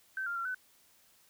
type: tone with pitch steps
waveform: sine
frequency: 1544 / 1397 / 1368 / 1507 Hz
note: G6 / F6 / F6 / F#6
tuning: -27 / 0 / -36 / +31 cents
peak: -33 dBFS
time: 0.17-0.546 s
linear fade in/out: 2 ms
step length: 94 ms
effects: white hiss -65 dBFS RMS until 1.29 s